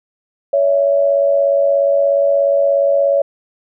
sine tone pair together, 562.4 / 659.3 Hz, C#5 / E5, +25 / 0 cents, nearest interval minor third, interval 275 cents, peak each -11 / -18 dBFS, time 0.53-3.22 s, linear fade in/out 5 ms, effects none

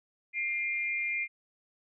sine tone pair together, 2104 / 2400 Hz, C7 / D7, +9 / +37 cents, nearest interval major second, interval 228 cents, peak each -32 / -32 dBFS, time 0.33-1.28 s, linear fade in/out 50 ms, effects none

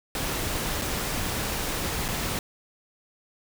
pink noise with dropouts, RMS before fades -29 dBFS, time 0.15-2.39 s, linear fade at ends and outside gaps 1 ms, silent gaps 0.815-0.819 / 2.081-2.086 s, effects none

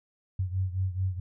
sine beating tone pair, 92.5 / 97.1 Hz, F#2 / G2, 0 / -16 cents, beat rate 4.6 Hz, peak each -28 / -32 dBFS, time 0.39-1.2 s, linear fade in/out 5 ms, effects none

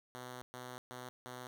5% pulse tone bursts at uneven times, 125.3 Hz, B2, 25 cents sharp, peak -34 dBFS, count 4, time 0.15-0.42 / 0.54-0.78 / 0.91-1.09 / 1.26-1.47 s, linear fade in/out 0 ms, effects none

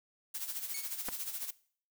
blue noise with tremolo, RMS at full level -37 dBFS, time 0.34-1.51 s, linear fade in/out 10 ms, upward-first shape sine, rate 14 Hz, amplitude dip 65%
10% pulse tone with exponential decay, 2217 Hz, C#7, in tune, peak -28 dBFS, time 0.74-1.02 s, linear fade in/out 5 ms, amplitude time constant 59 ms
clicks, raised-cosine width 0.5 ms, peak -23 / -24 dBFS, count 2, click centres 1.085 / 1.089 s
effects noise-tail reverb RT60 0.5 s tail -20 dB re dry

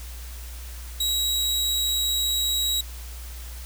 sawtooth tone, 3855 Hz, B7, 43 cents flat, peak -19 dBFS, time 1-2.81 s, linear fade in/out 5 ms, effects added 60 Hz sine -35 dBFS peak until 3.65 s + white hiss -44 dBFS RMS until 3.65 s

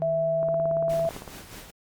triangle tone, 157.4 Hz, D#3, 20 cents sharp, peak -32 dBFS, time 0-1.07 s, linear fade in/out 0 ms
sine tone with pitch glide, 659.3 to 664.3 Hz, E5 to E5, 0 to +13 cents, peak -22 dBFS, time 0.02-1.09 s, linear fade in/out 0 ms, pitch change +13 cents, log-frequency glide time 0.44-0.52 s
click train, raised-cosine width 1 ms, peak -24 dBFS, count 16, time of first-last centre 0.43-1.277 s, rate 17.7 Hz
pink noise with tremolo, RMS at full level -41 dBFS, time 0.89-1.71 s, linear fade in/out 10 ms, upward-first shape sine, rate 4.8 Hz, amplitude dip 50%
effects Opus 48 kbps

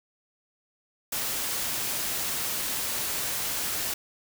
white noise, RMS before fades -30 dBFS, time 1.12-3.94 s, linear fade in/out 5 ms, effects none

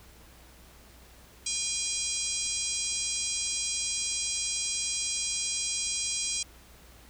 harmonic tone, 809 Hz, G#5, 46 cents flat, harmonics 3 / 4 / 5 / 6 / 7 / 8 / 9 / 10, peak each -40 / -39 / -40 / -37 / -35 / -38 / -39 / -34 dBFS, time 1.46-6.43 s, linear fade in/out 5 ms, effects added 60 Hz sine -55 dBFS peak until 7.09 s + pink hiss -55 dBFS RMS until 7.09 s

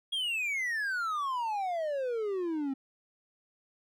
triangle exponential sweep, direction down, 3322 to 262.5 Hz, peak -28 dBFS, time 0.12-2.74 s, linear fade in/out 10 ms, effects none

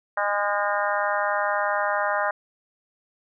harmonic tone with a mistuned harmonic, 204.5 Hz, G#3, 26 cents flat, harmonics 3 / 4 / 5 / 6 / 7 / 8 / 9, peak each -27 / -28 / -29 / -30 / -30 / -31 / -32 dBFS, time 0.17-2.31 s, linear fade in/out 5 ms, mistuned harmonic 8, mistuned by -31 cents, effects none

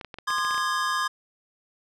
clicks, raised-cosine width 0.3 ms, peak -22 dBFS, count 10, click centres 0.012 / 0.047 / 0.142 / 0.186 / 0.304 / 0.384 / 0.449 / 0.509 / 0.545 / 0.579 s
square chord, Ab major, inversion first, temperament equal with one note detuned, 1046.5 / 1212.6 / 1661.2 Hz, C6 / Eb6 / Ab6, 0 / -45 / 0 cents, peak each -29 dBFS, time 0.27-1.08 s, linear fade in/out 10 ms
effects low-pass 8000 Hz 12 dB/octave

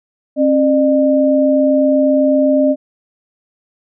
sine tone pair together, 269.1 / 603 Hz, C4 / D5, +49 / +46 cents, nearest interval octave + major second, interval 1397 cents, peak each -12 dBFS, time 0.36-2.76 s, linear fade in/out 50 ms, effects none

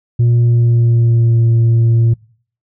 sine tone with pitch glide, 119 to 115.41 Hz, A#2 to A#2, +36 to -17 cents, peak -5 dBFS, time 0.19-2.14 s, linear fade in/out 10 ms, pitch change -53 cents, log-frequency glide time 0.4-1.45 s, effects noise-tail reverb RT60 0.5 s tail -25 dB re dry + tanh soft clip ceiling -7 dBFS

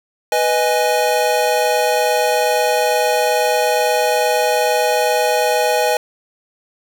square chord, G# minor, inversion first, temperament equal, 493.9 / 622.3 / 830.6 Hz, B4 / D#5 / G#5, 0 / 0 / 0 cents, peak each -19 dBFS, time 0.32-5.97 s, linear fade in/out 2 ms, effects none

